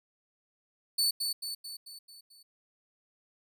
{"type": "tone with echo", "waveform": "sawtooth", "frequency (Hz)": 4485, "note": "C#8", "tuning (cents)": 19, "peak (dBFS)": -22, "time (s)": [0.98, 1.11], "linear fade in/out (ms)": 10, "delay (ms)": 220, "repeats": 6, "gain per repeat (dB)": -5, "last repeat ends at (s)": 2.43, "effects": []}